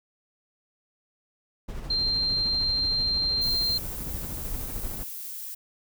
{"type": "noise with tremolo", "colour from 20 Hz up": "brown", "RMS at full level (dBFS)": -33, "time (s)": [1.68, 5.04], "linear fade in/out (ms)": 10, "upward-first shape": "sine", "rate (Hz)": 13, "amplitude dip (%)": 40}
{"type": "tone", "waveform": "sine", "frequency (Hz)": 4166, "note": "C8", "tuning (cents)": -8, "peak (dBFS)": -23, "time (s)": [1.9, 3.78], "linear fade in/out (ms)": 5}
{"type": "noise", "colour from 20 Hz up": "violet", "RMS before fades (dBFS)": -37, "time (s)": [3.41, 5.55], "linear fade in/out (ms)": 10}
{"effects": []}